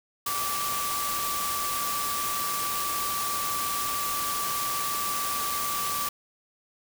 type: tone in noise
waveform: sine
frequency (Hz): 1161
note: D6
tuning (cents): -20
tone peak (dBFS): -30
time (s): 0.26-6.09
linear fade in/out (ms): 5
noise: white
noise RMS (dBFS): -31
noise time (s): 0.26-6.09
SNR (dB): -2
effects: none